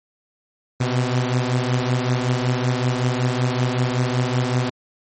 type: beating tone pair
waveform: sawtooth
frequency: 123.47 / 128.77 Hz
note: B2 / C3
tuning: 0 / -27 cents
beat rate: 5.3 Hz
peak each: -16 / -19 dBFS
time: 0.8-4.7 s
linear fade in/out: 10 ms
effects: MP3 32 kbps